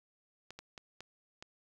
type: clicks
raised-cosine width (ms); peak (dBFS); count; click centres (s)
0.2; -29; 5; 0.506 / 0.59 / 0.778 / 1.006 / 1.425
effects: 10-bit